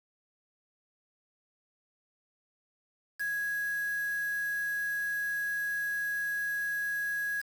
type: tone with quantisation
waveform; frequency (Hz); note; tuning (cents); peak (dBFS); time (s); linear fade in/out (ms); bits
sine; 1661.2; G#6; 0; -30; 3.19-7.42; 20; 7
effects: none